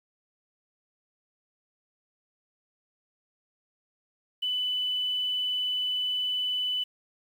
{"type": "tone with quantisation", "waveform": "sine", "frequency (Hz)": 2993, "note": "F#7", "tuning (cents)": 19, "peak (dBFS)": -26, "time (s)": [4.42, 6.84], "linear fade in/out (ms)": 10, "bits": 9, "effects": []}